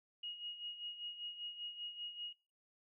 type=tone with tremolo; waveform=sine; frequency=2881 Hz; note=F#7; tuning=47 cents flat; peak=-40 dBFS; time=0.23-2.33 s; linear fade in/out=5 ms; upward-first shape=sine; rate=5.1 Hz; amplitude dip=65%; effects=noise-tail reverb RT60 0.4 s tail -24 dB re dry